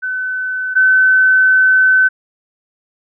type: tone pair in turn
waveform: sine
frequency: 1513 / 1520.9 Hz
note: F#6 / F#6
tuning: +38 / +47 cents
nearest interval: unison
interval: 9 cents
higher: second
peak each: -17 / -7 dBFS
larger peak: second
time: 0.02-0.75 / 0.75-2.09 s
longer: second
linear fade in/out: 20 ms
effects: none